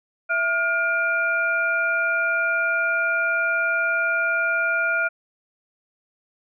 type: tone cluster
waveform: sine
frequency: 662 / 1419 / 2380 Hz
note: E5 / F6 / D7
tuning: +7 / +27 / +22 cents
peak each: -28 / -20 / -28 dBFS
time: 0.29-5.09 s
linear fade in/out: 20 ms
effects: none